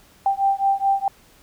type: beating tone pair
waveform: sine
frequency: 784 / 788.7 Hz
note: G5 / G5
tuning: 0 / +10 cents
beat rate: 4.7 Hz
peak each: -20 dBFS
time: 0.26-1.08 s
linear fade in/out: 2 ms
effects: pink hiss -53 dBFS RMS until 1.42 s